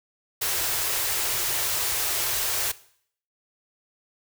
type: band-stop noise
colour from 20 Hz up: white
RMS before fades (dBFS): -26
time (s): 0.41-2.72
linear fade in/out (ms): 10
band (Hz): 150 to 320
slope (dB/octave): 96
effects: noise-tail reverb RT60 0.6 s tail -18 dB re dry